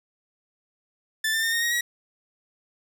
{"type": "tone with pitch steps", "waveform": "sawtooth", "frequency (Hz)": [1760, 1789.7, 1820, 1850.7, 1882, 1913.8], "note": ["A6", "A6", "A#6", "A#6", "A#6", "A#6"], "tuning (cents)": [0, 29, -42, -13, 16, 45], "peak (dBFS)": -19, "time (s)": [1.24, 1.81], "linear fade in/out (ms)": 5, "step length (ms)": 95, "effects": []}